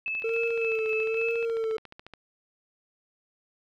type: tone with tremolo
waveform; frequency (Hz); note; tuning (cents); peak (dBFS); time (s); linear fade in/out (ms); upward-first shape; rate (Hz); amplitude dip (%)
sine; 2611; E7; -17; -28; 0.06-1.45; 2; square; 3.6; 45
type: click train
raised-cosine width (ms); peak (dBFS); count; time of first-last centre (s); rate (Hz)
0.3; -28; 30; 0.08-2.137; 14.1
type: tone with vibrato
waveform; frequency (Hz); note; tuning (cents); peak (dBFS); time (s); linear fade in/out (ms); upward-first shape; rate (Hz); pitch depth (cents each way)
triangle; 450; A4; +39; -24; 0.24-1.77; 5; sine; 1.1; 48
effects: none